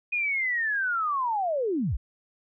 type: linear sweep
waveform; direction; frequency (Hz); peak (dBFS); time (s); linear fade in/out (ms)
sine; down; 2485 to 34.44; -24; 0.12-1.97; 10
effects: none